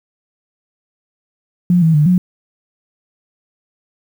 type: tone with pitch steps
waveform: sine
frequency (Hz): 177.2 / 161.8 / 149.5 / 180.9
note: F3 / E3 / D3 / F#3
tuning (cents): +25 / -32 / +31 / -39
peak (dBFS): -8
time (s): 1.7-2.18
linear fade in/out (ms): 2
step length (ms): 120
effects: 7-bit